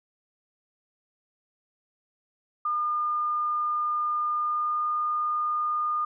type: tone with pitch glide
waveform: sine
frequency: 1211 to 1218 Hz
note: D#6 to D#6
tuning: -47 to -37 cents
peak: -24 dBFS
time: 2.65-6.05 s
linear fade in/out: 5 ms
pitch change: +10 cents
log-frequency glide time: 4.34-4.85 s
effects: none